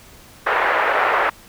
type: band-pass noise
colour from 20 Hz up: white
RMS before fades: -18 dBFS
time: 0.46-1.3 s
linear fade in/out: 10 ms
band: 460 to 1800 Hz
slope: 24 dB/octave
effects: pink hiss -45 dBFS RMS until 1.48 s